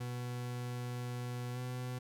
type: tone with pitch glide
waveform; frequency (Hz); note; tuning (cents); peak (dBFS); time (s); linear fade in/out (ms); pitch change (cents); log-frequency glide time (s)
40% pulse; 122.9 to 125.34; B2 to B2; -8 to +26; -37; 0-1.99; 10; +34; 1.53-1.58
effects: none